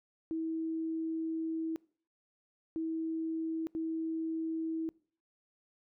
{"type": "tone bursts at uneven times", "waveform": "sine", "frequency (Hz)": 323.3, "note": "E4", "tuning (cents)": -34, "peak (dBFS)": -32, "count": 3, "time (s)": [[0.31, 1.76], [2.76, 3.67], [3.75, 4.89]], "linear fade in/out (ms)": 0, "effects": ["noise-tail reverb RT60 0.5 s tail -24 dB re dry"]}